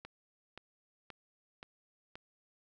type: click train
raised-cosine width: 0.3 ms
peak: -30 dBFS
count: 5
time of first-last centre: 0.05-2.155 s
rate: 1.9 Hz
effects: none